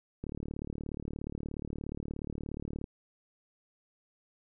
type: click train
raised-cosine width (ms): 3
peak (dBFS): -25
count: 97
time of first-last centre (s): 0.24-2.842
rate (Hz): 36.9
effects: none